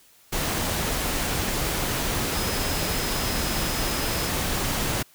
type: tone in noise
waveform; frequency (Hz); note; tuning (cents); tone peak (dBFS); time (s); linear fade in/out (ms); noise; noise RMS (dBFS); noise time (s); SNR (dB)
sine; 5090; D#8; +39; -36; 2.33-4.29; 10; pink; -26; 0.32-5.03; -13
effects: white hiss -56 dBFS RMS until 5.14 s